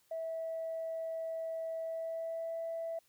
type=tone with pitch glide; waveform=sine; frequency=652 to 660.3 Hz; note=E5 to E5; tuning=-19 to +3 cents; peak=-35 dBFS; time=0.11-2.99 s; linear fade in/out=5 ms; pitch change=+22 cents; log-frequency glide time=1.8-2.58 s; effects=tanh soft clip ceiling -31 dBFS + white hiss -71 dBFS RMS until 3.08 s